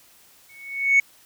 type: tone with exponential growth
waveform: sine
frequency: 2217 Hz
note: C#7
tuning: in tune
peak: -9 dBFS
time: 0.49-1 s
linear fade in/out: 5 ms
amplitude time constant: 110 ms
effects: tanh soft clip ceiling -10 dBFS + white hiss -54 dBFS RMS until 1.25 s